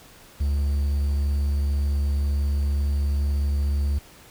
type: tone with quantisation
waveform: triangle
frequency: 71 Hz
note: C#2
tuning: 42 cents sharp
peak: -18 dBFS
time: 0.4-3.99 s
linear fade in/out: 10 ms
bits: 8
effects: pink hiss -49 dBFS RMS until 4.3 s